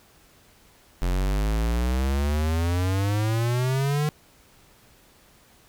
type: exponential sweep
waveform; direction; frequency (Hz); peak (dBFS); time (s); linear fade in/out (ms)
square; up; 43.65 to 152.7; -22; 1.02-4.09; 0
effects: pink hiss -56 dBFS RMS until 5.68 s